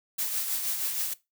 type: noise with tremolo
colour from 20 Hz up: blue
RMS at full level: -28 dBFS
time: 0.18-1.14 s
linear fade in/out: 10 ms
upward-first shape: triangle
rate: 6.3 Hz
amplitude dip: 50%
effects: noise-tail reverb RT60 0.2 s tail -18 dB re dry